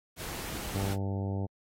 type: noise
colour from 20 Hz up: pink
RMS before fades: -39 dBFS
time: 0.16-0.97 s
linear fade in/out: 50 ms
type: harmonic tone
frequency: 98 Hz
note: G2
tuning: in tune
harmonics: 1 / 2 / 3 / 4 / 5 / 6 / 7 / 8 / 9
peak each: -31 / -37 / -41 / -43 / -45 / -47 / -48 / -49 / -50 dBFS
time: 0.74-1.47 s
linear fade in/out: 20 ms
effects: AAC 48 kbps